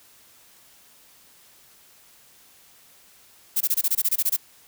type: noise bursts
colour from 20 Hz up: violet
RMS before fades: -21 dBFS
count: 12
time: 3.56-4.366 s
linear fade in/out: 10 ms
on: 47 ms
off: 22 ms
effects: white hiss -54 dBFS RMS until 4.67 s